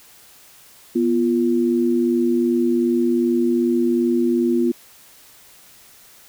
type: tone pair together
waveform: sine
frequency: 243.9 / 346.5 Hz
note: B3 / F4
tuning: -21 / -14 cents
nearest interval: tritone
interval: 607 cents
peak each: -18 dBFS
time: 0.95-4.72 s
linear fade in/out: 10 ms
effects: white hiss -48 dBFS RMS until 6.28 s